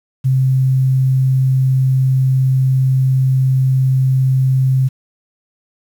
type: tone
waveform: sine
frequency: 131.4 Hz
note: C3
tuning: 8 cents sharp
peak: -10 dBFS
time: 0.24-4.89 s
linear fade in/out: 20 ms
effects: 7-bit